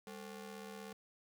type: ring-modulated tone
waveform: sawtooth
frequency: 322.4 Hz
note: E4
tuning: 38 cents flat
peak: -40 dBFS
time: 0.07-0.93 s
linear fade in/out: 2 ms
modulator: 123 Hz
effects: 11-bit